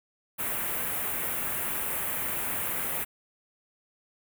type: band-stop noise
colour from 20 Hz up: white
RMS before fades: -31 dBFS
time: 0.38-3.05 s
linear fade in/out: 20 ms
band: 2600 to 10000 Hz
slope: 24 dB/octave
effects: none